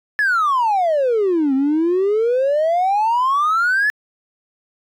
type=exponential two-way sweep; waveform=triangle; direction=down then up; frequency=1748 to 261.6 to 1748 Hz; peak=-11 dBFS; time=0.19-3.9 s; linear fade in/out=0 ms; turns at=1.54 s; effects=tanh soft clip ceiling -10 dBFS